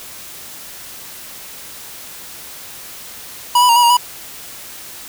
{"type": "tone with pitch steps", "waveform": "square", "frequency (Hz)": [973, 990, 934, 971, 944, 979], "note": ["B5", "B5", "A#5", "B5", "A#5", "B5"], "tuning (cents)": [-26, 4, 3, -30, 22, -15], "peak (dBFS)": -9, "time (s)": [3.55, 3.97], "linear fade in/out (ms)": 5, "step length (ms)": 70, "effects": ["white hiss -34 dBFS RMS until 5.08 s"]}